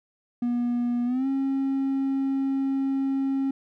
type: tone with pitch glide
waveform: triangle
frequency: 241.2 to 270.7 Hz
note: B3 to C#4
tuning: -41 to -41 cents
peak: -20 dBFS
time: 0.42-3.51 s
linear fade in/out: 5 ms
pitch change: +200 cents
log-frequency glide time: 1.05-1.27 s
effects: tanh soft clip ceiling -16 dBFS